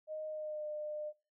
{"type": "tone with pitch glide", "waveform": "sine", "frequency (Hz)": [620, 603.4], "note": ["D#5", "D5"], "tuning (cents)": [-6, 47], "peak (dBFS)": -38, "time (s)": [0.07, 1.13], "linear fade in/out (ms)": 50, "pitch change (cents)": -47, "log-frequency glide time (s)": [0.27, 0.67], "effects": ["noise-tail reverb RT60 0.3 s tail -18 dB re dry"]}